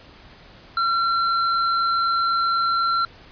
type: tone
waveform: square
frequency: 1362 Hz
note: F6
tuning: 44 cents flat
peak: -19 dBFS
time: 0.77-3.05 s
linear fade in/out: 2 ms
effects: pink hiss -47 dBFS RMS until 3.31 s + resampled to 11025 Hz